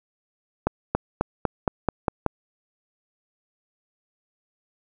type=accelerating click train; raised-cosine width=1 ms; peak=-6 dBFS; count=8; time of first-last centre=0.67-2.263 s; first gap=280 ms; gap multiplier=0.93; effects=none